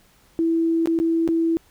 sine tone with dropouts, 329.6 Hz, E4, in tune, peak -17 dBFS, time 0.39-1.57 s, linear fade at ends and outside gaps 0 ms, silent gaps 0.858-0.873 / 0.989-1 / 1.277-1.288 s, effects pink hiss -57 dBFS RMS until 1.7 s

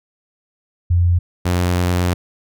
sine / sawtooth tone pair in turn, 87.31 / 89.04 Hz, F2 / F2, 0 / +34 cents, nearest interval unison, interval 34 cents, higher second, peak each -11 dBFS, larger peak neither, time 0.9-1.19 / 1.45-2.14 s, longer second, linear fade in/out 10 ms, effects none

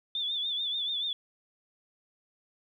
sine tone with vibrato, 3520 Hz, A7, in tune, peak -29 dBFS, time 0.15-1.13 s, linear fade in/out 2 ms, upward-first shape triangle, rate 6.9 Hz, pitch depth 86 cents each way, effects 11-bit

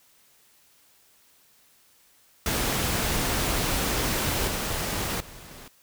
pink noise with level steps, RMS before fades -26 / -29 / -45 dBFS, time 2.46-5.68 s, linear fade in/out 2 ms, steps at 4.47 / 5.2 s, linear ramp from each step 5 ms, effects white hiss -60 dBFS RMS until 5.82 s

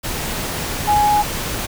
sine tone in noise, 834 Hz, G#5, 7 cents sharp, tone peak -12 dBFS, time 0.87-1.23 s, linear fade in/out 20 ms, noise pink, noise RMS -24 dBFS, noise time 0.03-1.67 s, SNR +9 dB, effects none

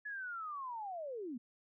sine linear sweep, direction down, 1719 to 220 Hz, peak -40 dBFS, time 0.05-1.38 s, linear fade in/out 10 ms, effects none

